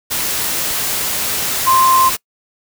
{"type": "tone in noise", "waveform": "sine", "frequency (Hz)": 1046.5, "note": "C6", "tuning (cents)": 0, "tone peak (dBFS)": -9, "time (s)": [1.66, 2.1], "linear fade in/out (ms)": 20, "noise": "white", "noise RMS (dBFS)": -19, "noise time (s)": [0.1, 2.17], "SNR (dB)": 7, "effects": ["noise-tail reverb RT60 0.1 s tail -24 dB re dry"]}